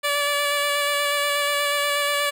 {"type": "tone with vibrato", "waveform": "10% pulse", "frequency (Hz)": 577, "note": "D5", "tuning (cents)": -31, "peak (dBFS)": -12, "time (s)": [0.03, 2.31], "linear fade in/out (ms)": 20, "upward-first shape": "square", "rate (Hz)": 8.3, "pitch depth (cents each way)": 12, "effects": []}